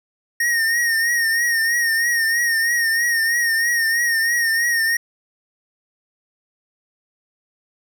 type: tone with vibrato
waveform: square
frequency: 1852 Hz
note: A#6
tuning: 12 cents flat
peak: -17 dBFS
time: 0.4-4.97 s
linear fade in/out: 5 ms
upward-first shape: triangle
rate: 3.1 Hz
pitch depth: 63 cents each way
effects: none